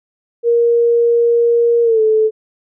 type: tone with pitch glide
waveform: sine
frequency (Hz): 470 to 436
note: A#4 to A4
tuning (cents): +14 to -16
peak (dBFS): -9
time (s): 0.43-2.31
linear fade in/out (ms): 50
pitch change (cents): -130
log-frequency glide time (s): 1.83-2.01
effects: none